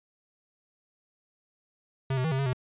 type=tone with pitch steps; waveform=square; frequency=133.7 / 127.8 / 160.6 / 133.2 / 137.8 / 127 Hz; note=C3 / C3 / E3 / C3 / C#3 / B2; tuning=+38 / -40 / -45 / +31 / -10 / +49 cents; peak=-26 dBFS; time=2.1-2.532 s; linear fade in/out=5 ms; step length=72 ms; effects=resampled to 8000 Hz